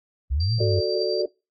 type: exponential two-way sweep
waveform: sine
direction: up then down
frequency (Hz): 61.74 to 116.54 to 92.9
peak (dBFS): -20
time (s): 0.3-0.81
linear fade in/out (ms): 20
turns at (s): 0.53
type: tone with tremolo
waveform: sine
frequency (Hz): 4699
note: D8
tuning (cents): 0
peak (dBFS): -29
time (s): 0.4-1.22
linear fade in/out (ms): 5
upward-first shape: sine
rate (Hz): 10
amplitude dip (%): 35
type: chord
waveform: sine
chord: D major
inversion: first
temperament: equal with one note detuned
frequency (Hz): 370 / 444.1 / 587.3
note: F#4 / A4 / D5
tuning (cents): 0 / +16 / 0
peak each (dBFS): -25 / -26 / -27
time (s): 0.6-1.26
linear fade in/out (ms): 5
effects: noise-tail reverb RT60 0.3 s tail -26 dB re dry + AAC 32 kbps